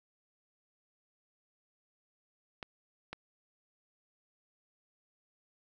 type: clicks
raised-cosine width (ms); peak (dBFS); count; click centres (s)
0.3; -24; 2; 2.628 / 3.13
effects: none